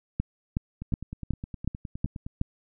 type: two click trains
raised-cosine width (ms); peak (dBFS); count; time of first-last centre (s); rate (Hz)
5; -13 / -23; 7 / 15; 0.2-2.414 / 0.82-2.265; 2.71 / 9.69
effects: none